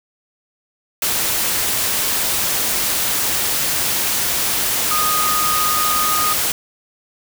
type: tone in noise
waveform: sine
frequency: 1238 Hz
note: D#6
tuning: 9 cents flat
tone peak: -18 dBFS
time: 4.91-6.33 s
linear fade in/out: 2 ms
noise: white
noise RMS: -19 dBFS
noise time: 1.02-6.52 s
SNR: -2 dB
effects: none